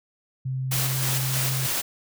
sine tone, 130.81 Hz, C3, in tune, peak -25 dBFS, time 0.45-1.67 s, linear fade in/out 10 ms
white noise with tremolo, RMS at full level -26 dBFS, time 0.71-1.82 s, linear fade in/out 10 ms, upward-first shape square, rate 3.2 Hz, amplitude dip 30%
effects none

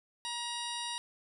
harmonic tone with a mistuned harmonic, 950 Hz, A#5, 33 cents sharp, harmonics 1 / 2 / 3 / 4 / 5 / 6 / 8 / 9 / 10, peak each -41 / -46 / -43 / -40 / -47 / -47 / -52 / -52 / -47 dBFS, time 0.25-0.98 s, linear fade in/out 0 ms, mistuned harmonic 10, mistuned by +27 cents, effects none

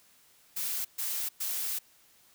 blue noise bursts at uneven times, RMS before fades -33 dBFS, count 3, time 0.56-0.85 / 0.98-1.29 / 1.4-1.79 s, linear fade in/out 10 ms, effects white hiss -62 dBFS RMS until 2.34 s

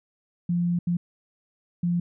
sine tone bursts at uneven times, 173.9 Hz, F3, 7 cents flat, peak -21 dBFS, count 3, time 0.49-0.79 / 0.87-0.97 / 1.83-2 s, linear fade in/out 5 ms, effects none

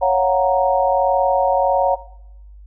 sine chord, Gb major seventh, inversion second, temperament equal, 554.4 / 698.5 / 740 / 932.3 Hz, Db5 / F5 / Gb5 / Bb5, 0 / 0 / 0 / 0 cents, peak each -17 / -23 / -18 / -19 dBFS, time 0.01-1.96 s, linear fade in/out 20 ms, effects noise-tail reverb RT60 0.8 s tail -17 dB re dry + added 50 Hz sine -38 dBFS peak until 2.66 s

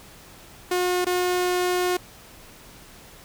sawtooth tone with dropouts, 360.2 Hz, F#4, 46 cents flat, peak -17 dBFS, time 0.71-1.97 s, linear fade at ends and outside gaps 5 ms, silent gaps 1.047-1.066 s, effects pink hiss -47 dBFS RMS until 3.24 s

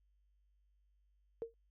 sine tone with exponential decay, 459.1 Hz, A#4, 26 cents flat, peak -34 dBFS, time 1.42-1.54 s, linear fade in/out 0 ms, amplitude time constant 25 ms, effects added 50 Hz sine -70 dBFS peak until 1.7 s

